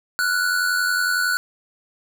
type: tone pair together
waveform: square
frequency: 1389.1 / 1480 Hz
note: F6 / F#6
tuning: -10 / 0 cents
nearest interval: minor second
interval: 110 cents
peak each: -27 / -20 dBFS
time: 0.19-1.37 s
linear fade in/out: 0 ms
effects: none